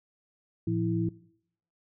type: tone cluster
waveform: sine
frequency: 111.2 / 171.2 / 328.6 Hz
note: A2 / F3 / E4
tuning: +19 / -34 / -5 cents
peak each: -30 dBFS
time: 0.67-1.09 s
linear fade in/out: 5 ms
effects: noise-tail reverb RT60 0.7 s tail -21 dB re dry